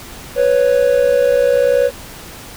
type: tone pair together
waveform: triangle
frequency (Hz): 493.9 / 554.4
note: B4 / C#5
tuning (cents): 0 / 0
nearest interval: major second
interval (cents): 200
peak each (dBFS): -11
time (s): 0.35-1.91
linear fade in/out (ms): 50
effects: pink hiss -34 dBFS RMS until 2.56 s